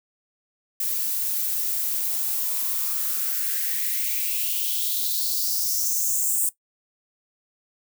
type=noise with high-pass filter sweep; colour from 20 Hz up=violet; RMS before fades=-25 dBFS; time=0.8-6.49 s; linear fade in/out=2 ms; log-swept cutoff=350 to 8500 Hz; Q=4.5; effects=noise-tail reverb RT60 0.1 s tail -17 dB re dry